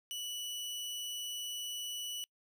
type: tone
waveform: sawtooth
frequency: 2955 Hz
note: F#7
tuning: 3 cents flat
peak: -35 dBFS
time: 0.11-2.24 s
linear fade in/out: 0 ms
effects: noise-tail reverb RT60 0.1 s tail -26 dB re dry